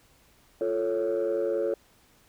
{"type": "chord", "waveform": "sine", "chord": "F augmented", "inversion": "none", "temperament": "equal", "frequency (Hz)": [349.2, 440, 554.4], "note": ["F4", "A4", "C#5"], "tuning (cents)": [0, 0, 0], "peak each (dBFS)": [-29, -27, -27], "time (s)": [0.61, 1.74], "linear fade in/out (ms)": 2, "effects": ["tanh soft clip ceiling -20 dBFS", "pink hiss -61 dBFS RMS until 2.28 s"]}